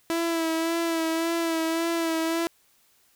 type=tone with vibrato; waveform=sawtooth; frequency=329.6 Hz; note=E4; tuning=in tune; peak=-20 dBFS; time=0.1-2.47 s; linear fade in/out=0 ms; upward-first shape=sine; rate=1.8 Hz; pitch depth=32 cents each way; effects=white hiss -63 dBFS RMS until 3.15 s